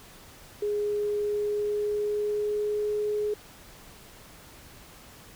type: tone with pitch glide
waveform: sine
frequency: 415.1 to 419.7 Hz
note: G#4 to G#4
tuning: -1 to +18 cents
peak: -25 dBFS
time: 0.62-3.34 s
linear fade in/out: 5 ms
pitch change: +19 cents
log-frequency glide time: 1.22-2.96 s
effects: pink hiss -50 dBFS RMS until 5.35 s